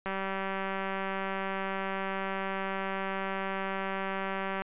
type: click train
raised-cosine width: 0.5 ms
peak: -19 dBFS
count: 881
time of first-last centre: 0.06-4.62 s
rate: 193 Hz
effects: resampled to 8000 Hz